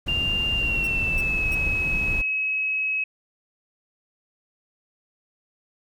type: noise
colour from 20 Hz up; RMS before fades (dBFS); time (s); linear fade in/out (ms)
brown; -29; 0.06-2.22; 10
type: tone with pitch glide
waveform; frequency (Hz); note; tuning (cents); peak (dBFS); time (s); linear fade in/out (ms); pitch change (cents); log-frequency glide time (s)
sine; 2794 to 2562; F7 to E7; 0 to -50; -22; 0.08-3.04; 5; -150; 0.56-1.48
type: tone bursts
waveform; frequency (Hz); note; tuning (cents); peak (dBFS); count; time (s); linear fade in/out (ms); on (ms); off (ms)
10% pulse; 2794; F7; 0; -29; 3; 0.84-1.547; 0; 29; 310
effects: none